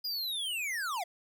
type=linear sweep; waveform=square; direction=down; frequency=4978 to 644 Hz; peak=-33 dBFS; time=0.04-1.04 s; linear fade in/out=10 ms; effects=none